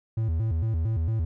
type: tone with vibrato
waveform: triangle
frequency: 95 Hz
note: F#2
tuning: 46 cents sharp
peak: -21 dBFS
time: 0.17-1.25 s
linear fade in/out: 5 ms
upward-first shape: square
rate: 4.4 Hz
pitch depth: 280 cents each way
effects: none